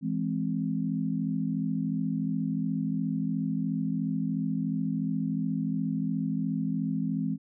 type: chord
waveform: sine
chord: E augmented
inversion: none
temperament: equal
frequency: 164.81 / 207.7 / 261.6 Hz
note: E3 / G#3 / B#3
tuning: 0 / 0 / 0 cents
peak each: -31 dBFS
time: 0.01-7.38 s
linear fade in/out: 50 ms
effects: none